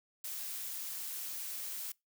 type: noise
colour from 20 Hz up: blue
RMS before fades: -41 dBFS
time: 0.24-1.92 s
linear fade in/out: 5 ms
effects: noise-tail reverb RT60 0.2 s tail -24 dB re dry